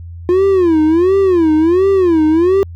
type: tone with vibrato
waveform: triangle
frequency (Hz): 348.2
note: F4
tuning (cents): -5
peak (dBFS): -6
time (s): 0.29-2.63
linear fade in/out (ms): 0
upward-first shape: sine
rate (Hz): 1.4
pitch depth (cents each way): 210
effects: added 85 Hz sine -27 dBFS peak until 2.75 s